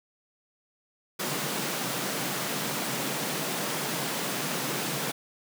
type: high-pass noise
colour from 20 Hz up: pink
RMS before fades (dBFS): -31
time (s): 1.19-5.12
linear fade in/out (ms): 10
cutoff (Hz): 130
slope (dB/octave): 96
effects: none